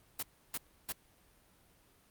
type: noise bursts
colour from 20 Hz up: white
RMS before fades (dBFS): -37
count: 3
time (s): 0.19-0.924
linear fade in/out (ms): 5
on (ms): 38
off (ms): 310
effects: pink hiss -66 dBFS RMS until 2.1 s + Opus 32 kbps